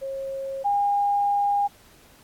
sine tone pair in turn, 541 / 810.6 Hz, C#5 / G#5, -42 / -42 cents, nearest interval perfect fifth, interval 700 cents, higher second, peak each -28 / -19 dBFS, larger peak second, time 0.01-0.64 / 0.64-1.68 s, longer second, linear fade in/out 20 ms, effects pink hiss -54 dBFS RMS until 2.23 s + AAC 64 kbps

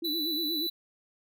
sine tone with vibrato, 317.2 Hz, D#4, 33 cents sharp, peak -33 dBFS, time 0.02-0.67 s, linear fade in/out 5 ms, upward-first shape sine, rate 8.4 Hz, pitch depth 140 cents each way
square tone, 3969 Hz, B7, 8 cents sharp, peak -30 dBFS, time 0.04-0.7 s, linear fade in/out 10 ms
effects none

